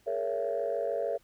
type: chord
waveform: sine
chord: A# half-diminished seventh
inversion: third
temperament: just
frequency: 419.5 / 466.2 / 559.4 / 671.3 Hz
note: G#4 / A#4 / C#5 / E5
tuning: +17 / 0 / +16 / +31 cents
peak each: -36 / -33 / -32 / -33 dBFS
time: 0.06-1.18 s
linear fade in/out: 20 ms
effects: tanh soft clip ceiling -21 dBFS + pink hiss -66 dBFS RMS until 1.23 s